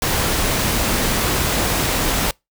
pink noise, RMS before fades -19 dBFS, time 0.02-2.31 s, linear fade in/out 2 ms, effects noise-tail reverb RT60 0.2 s tail -26 dB re dry

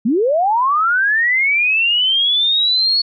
sine linear sweep, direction up, 200 to 4408 Hz, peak -12 dBFS, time 0.05-3.02 s, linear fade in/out 10 ms, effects none

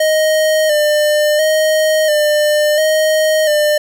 square tone with vibrato, 612 Hz, D#5, 29 cents flat, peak -11 dBFS, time 0-3.78 s, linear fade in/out 5 ms, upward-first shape square, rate 0.72 Hz, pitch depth 34 cents each way, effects none

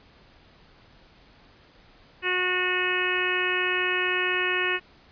harmonic tone, 364.4 Hz, F#4, 26 cents flat, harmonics 1 / 2 / 3 / 4 / 5 / 6 / 7 / 8, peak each -30 / -40 / -33 / -32 / -28 / -34 / -28 / -33 dBFS, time 2.22-4.8 s, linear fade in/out 50 ms, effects pink hiss -55 dBFS RMS until 5.11 s + resampled to 11025 Hz

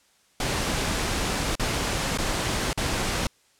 pink noise with dropouts, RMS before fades -26 dBFS, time 0.4-3.27 s, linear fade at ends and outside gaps 2 ms, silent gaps 1.554-1.596 / 2.175-2.185 / 2.731-2.775 s, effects white hiss -62 dBFS RMS until 3.59 s + low-pass 9000 Hz 12 dB/octave

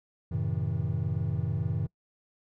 triangle chord, F# diminished seventh, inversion none, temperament just, 92.5 / 111 / 133.2 / 159.84 Hz, F#2 / A2 / C3 / Eb3, 0 / +16 / +31 / +47 cents, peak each -31 dBFS, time 0.31-1.87 s, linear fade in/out 10 ms, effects noise-tail reverb RT60 0.1 s tail -24 dB re dry

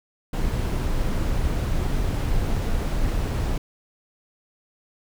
brown noise, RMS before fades -23 dBFS, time 0.33-3.58 s, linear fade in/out 5 ms, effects none

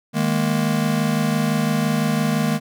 square chord, D# suspended fourth, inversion none, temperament just, 155.56 / 207.4 / 233.3 Hz, D#3 / G#3 / A#3, 0 / -2 / +2 cents, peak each -23 dBFS, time 0.13-2.6 s, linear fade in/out 50 ms, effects none

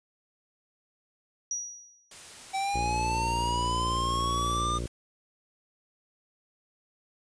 sine tone with exponential decay, 5790 Hz, F#8, 38 cents flat, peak -27 dBFS, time 1.51-2.11 s, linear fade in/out 2 ms, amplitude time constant 130 ms
white noise, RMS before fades -46 dBFS, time 2.11-4.88 s, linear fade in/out 5 ms
square linear sweep, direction up, 768 to 1213 Hz, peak -28 dBFS, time 2.53-4.79 s, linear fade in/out 20 ms
harmonic tone, 58.6 Hz, A#1, 10 cents sharp, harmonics 1 / 2 / 3 / 4 / 5 / 6 / 7 / 8 / 9 / 10, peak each -33 / -36 / -43 / -43 / -44 / -41 / -46 / -48 / -47 / -49 dBFS, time 2.74-4.87 s, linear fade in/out 10 ms
effects resampled to 22050 Hz

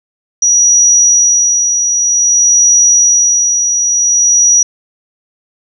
sine tone with tremolo, 5810 Hz, F#8, 32 cents flat, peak -4 dBFS, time 0.42-4.63 s, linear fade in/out 5 ms, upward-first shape sine, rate 0.53 Hz, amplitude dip 45%, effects none

